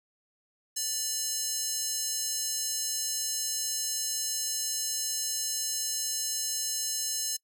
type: tone with high-pass filter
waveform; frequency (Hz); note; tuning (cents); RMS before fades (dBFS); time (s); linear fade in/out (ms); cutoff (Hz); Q
square; 587.3; D5; 0; -32; 0.76-7.37; 10; 6200; 1.8
effects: noise-tail reverb RT60 0.1 s tail -23 dB re dry